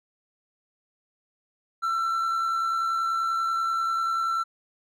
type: tone with amplitude modulation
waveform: triangle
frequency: 1344 Hz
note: E6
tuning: 33 cents sharp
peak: -20 dBFS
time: 1.82-4.44 s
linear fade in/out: 20 ms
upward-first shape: sine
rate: 70.3 Hz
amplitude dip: 35%
effects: none